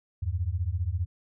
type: beating tone pair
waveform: sine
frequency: 81 / 96 Hz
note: E2 / G2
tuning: -30 / -36 cents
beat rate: 15 Hz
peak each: -29 dBFS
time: 0.22-1.06 s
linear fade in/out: 10 ms
effects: none